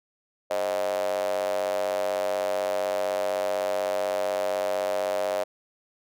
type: tone with high-pass filter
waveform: square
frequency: 47.94 Hz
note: G1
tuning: 38 cents flat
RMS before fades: -27 dBFS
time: 0.5-5.44 s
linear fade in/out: 10 ms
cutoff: 590 Hz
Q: 9.4
effects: none